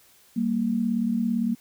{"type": "tone pair together", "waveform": "sine", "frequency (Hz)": [195.39, 233.1], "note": ["G3", "A#3"], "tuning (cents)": [-5, 0], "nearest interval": "minor third", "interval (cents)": 305, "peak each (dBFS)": [-27, -23], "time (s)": [0.36, 1.55], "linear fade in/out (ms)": 10, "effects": ["white hiss -57 dBFS RMS until 1.6 s"]}